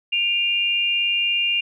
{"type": "tone pair together", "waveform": "sine", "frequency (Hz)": [2421, 2798], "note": ["D#7", "F7"], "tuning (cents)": [-48, 3], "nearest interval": "minor third", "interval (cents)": 251, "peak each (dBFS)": [-24, -19], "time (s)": [0.12, 1.61], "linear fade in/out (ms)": 10, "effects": []}